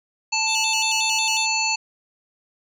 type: harmonic tone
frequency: 880 Hz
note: A5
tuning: in tune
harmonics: 1 / 3 / 5 / 7 / 8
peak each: -26 / -23 / -25 / -31 / -29 dBFS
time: 0.32-1.76 s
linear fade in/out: 10 ms
type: tone with vibrato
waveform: 25% pulse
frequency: 3212 Hz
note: G7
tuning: 41 cents sharp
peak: -23 dBFS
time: 0.46-1.47 s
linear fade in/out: 50 ms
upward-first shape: square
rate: 5.5 Hz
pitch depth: 180 cents each way
effects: none